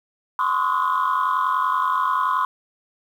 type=tone cluster; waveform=sine; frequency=1026 / 1077 / 1116 / 1264 / 1449 Hz; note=C6 / C6 / C#6 / D#6 / F#6; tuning=-34 / +50 / +11 / +27 / -37 cents; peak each=-20 / -27 / -24 / -25 / -29 dBFS; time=0.39-2.45 s; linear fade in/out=2 ms; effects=tanh soft clip ceiling -12 dBFS + 8-bit